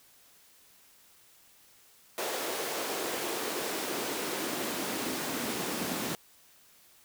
pink noise with high-pass filter sweep, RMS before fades -34 dBFS, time 2.18-6.15 s, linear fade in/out 0 ms, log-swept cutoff 460 to 210 Hz, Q 1.8, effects white hiss -60 dBFS RMS until 7.04 s

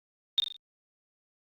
sine tone with echo, 3669 Hz, A#7, 28 cents flat, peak -20 dBFS, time 0.38-0.4 s, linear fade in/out 0 ms, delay 41 ms, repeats 4, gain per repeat -6 dB, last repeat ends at 0.564 s, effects Opus 48 kbps

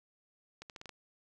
accelerating click train, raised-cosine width 0.2 ms, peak -29 dBFS, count 6, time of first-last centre 0.62-0.893 s, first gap 78 ms, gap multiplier 0.82, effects none

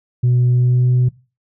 sine tone with pitch glide, 123.47 to 125.12 Hz, B2 to B2, 0 to +23 cents, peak -9 dBFS, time 0.23-1.09 s, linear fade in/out 10 ms, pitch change +23 cents, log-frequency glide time 0.5-0.89 s, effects noise-tail reverb RT60 0.3 s tail -20 dB re dry + tanh soft clip ceiling -9 dBFS

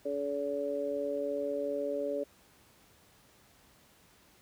harmonic tone, 142.6 Hz, C#3, 49 cents sharp, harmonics 2 / 3 / 4, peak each -39 / -36 / -33 dBFS, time 0.05-2.24 s, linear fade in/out 10 ms, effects pink hiss -62 dBFS RMS until 4.41 s + high-pass 60 Hz 12 dB/octave

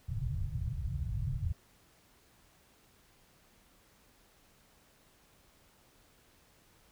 white low-pass noise, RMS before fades -35 dBFS, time 0.08-1.53 s, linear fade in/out 0 ms, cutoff 140 Hz, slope 48 dB/octave, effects pink hiss -65 dBFS RMS until 6.91 s

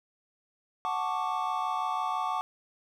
triangle chord, D major seventh, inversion first, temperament equal, 740 / 880 / 1108.7 / 1174.7 Hz, F#5 / A5 / C#6 / D6, 0 / 0 / 0 / 0 cents, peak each -32 dBFS, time 0.85-2.41 s, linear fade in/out 0 ms, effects none

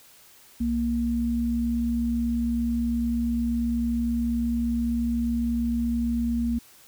sine tone pair together, 63.2 / 234.6 Hz, B1 / A#3, +41 / +11 cents, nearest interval octave + major seventh, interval 2270 cents, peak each -30 / -23 dBFS, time 0.6-6.59 s, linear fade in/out 10 ms, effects white hiss -53 dBFS RMS until 6.87 s

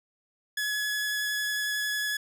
sawtooth tone with vibrato, 1695 Hz, G#6, 35 cents sharp, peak -24 dBFS, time 0.57-2.17 s, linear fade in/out 5 ms, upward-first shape triangle, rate 11 Hz, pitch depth 11 cents each way, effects none

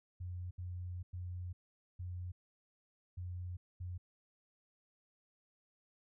sine tone bursts at uneven times, 89.5 Hz, F2, 43 cents sharp, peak -40 dBFS, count 6, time 0.2-0.51 / 0.58-1.03 / 1.13-1.53 / 1.99-2.32 / 3.17-3.57 / 3.8-3.98 s, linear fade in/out 10 ms, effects none

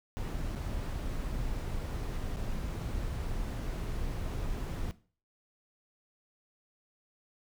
brown noise with dropouts, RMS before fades -35 dBFS, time 0.17-4.91 s, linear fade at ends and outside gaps 0 ms, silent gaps 0.552-0.558 / 2.362-2.368 s, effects noise-tail reverb RT60 0.4 s tail -17 dB re dry

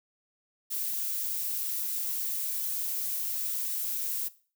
violet noise, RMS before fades -32 dBFS, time 0.7-4.29 s, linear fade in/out 20 ms, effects noise-tail reverb RT60 0.4 s tail -18 dB re dry

